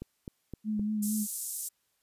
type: click train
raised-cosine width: 3 ms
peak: -26 dBFS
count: 4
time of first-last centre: 0.02-0.795 s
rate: 3.87 Hz
type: tone with vibrato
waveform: sine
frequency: 211.2 Hz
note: G#3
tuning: 29 cents sharp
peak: -28 dBFS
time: 0.64-1.27 s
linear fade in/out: 50 ms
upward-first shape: sine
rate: 4.4 Hz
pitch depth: 35 cents each way
type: band-pass noise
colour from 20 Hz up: pink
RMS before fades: -37 dBFS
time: 1.02-1.69 s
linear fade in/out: 10 ms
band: 7700 to 13000 Hz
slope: 24 dB/octave
effects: white hiss -75 dBFS RMS until 2.02 s + resampled to 32000 Hz